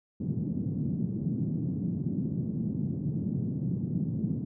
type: band-pass noise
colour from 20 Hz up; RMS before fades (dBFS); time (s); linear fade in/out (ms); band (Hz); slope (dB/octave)
white; -31; 0.2-4.45; 10; 120 to 220; 24
effects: none